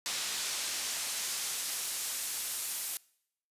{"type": "noise with band-pass filter sweep", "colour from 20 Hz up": "pink", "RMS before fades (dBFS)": -36, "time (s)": [0.06, 2.97], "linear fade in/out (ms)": 0, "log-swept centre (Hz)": [5400, 12000], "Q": 0.71, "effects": ["noise-tail reverb RT60 0.7 s tail -23 dB re dry", "resampled to 32000 Hz"]}